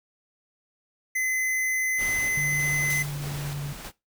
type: tone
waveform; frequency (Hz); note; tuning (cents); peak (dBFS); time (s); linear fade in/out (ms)
square; 2038; C7; -46; -24; 1.15-3.03; 10
type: noise with tremolo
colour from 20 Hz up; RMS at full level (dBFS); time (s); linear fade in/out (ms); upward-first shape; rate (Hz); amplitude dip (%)
pink; -37; 1.97-3.92; 50; square; 1.6; 35
type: tone with pitch glide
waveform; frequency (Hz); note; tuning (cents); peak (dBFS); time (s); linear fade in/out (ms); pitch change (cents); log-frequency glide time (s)
sine; 146.3 to 143.12; D3 to D3; -6 to -44; -29; 2.37-3.73; 5; -38; 2.5-3.59
type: noise with exponential decay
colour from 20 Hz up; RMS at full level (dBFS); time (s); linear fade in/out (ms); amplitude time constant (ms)
white; -32; 2.9-3.55; 1; 140
effects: noise-tail reverb RT60 0.2 s tail -19 dB re dry